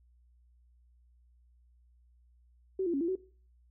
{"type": "tone with pitch steps", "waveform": "sine", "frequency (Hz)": [379.4, 342.2, 276.4, 337.4, 375.1], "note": ["F#4", "F4", "C#4", "E4", "F#4"], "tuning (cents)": [43, -35, -5, 40, 24], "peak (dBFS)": -28, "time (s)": [2.79, 3.155], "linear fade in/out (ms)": 5, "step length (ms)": 73, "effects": ["noise-tail reverb RT60 0.4 s tail -19 dB re dry", "added 60 Hz sine -61 dBFS peak until 3.7 s"]}